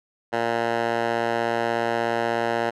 10% pulse tone with band-pass filter, 116.54 Hz, A#2, in tune, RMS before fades -24 dBFS, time 0.32-2.71 s, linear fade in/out 20 ms, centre 1000 Hz, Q 0.99, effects none

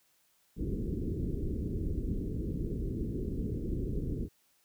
pink low-pass noise, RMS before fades -34 dBFS, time 0.56-4.29 s, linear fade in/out 50 ms, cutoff 420 Hz, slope 48 dB/octave, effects white hiss -70 dBFS RMS until 4.64 s

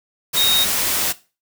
sine tone in noise, 3743 Hz, A#7, 6 cents sharp, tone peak -15 dBFS, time 0.36-0.65 s, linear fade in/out 20 ms, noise white, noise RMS -20 dBFS, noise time 0.33-1.13 s, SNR +2 dB, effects noise-tail reverb RT60 0.3 s tail -17 dB re dry

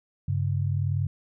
sine tone pair together, 98 / 138.59 Hz, G2 / C#3, 0 / 0 cents, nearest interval tritone, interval 600 cents, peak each -25 / -27 dBFS, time 0.28-1.07 s, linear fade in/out 5 ms, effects none

